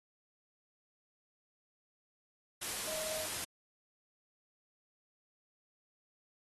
sine tone in noise, 628 Hz, D#5, 16 cents sharp, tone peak -41 dBFS, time 2.87-3.26 s, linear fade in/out 10 ms, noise white, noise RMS -39 dBFS, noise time 2.61-3.45 s, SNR -5 dB, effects AAC 32 kbps

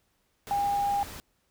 sine tone in noise, 807 Hz, G#5, 50 cents flat, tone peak -24 dBFS, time 0.51-1.03 s, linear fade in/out 0 ms, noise pink, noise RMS -42 dBFS, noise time 0.47-1.2 s, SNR +15 dB, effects pink hiss -72 dBFS RMS until 1.5 s

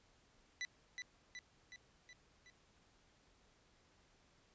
sawtooth tone with echo, 1984 Hz, B6, 7 cents sharp, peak -36 dBFS, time 0.61-0.65 s, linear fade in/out 0 ms, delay 370 ms, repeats 5, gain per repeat -4 dB, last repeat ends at 2.5 s, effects pink hiss -71 dBFS RMS until 4.54 s + resampled to 16000 Hz

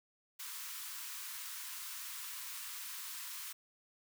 white high-pass noise, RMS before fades -45 dBFS, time 0.39-3.53 s, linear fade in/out 10 ms, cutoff 930 Hz, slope 96 dB/octave, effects none

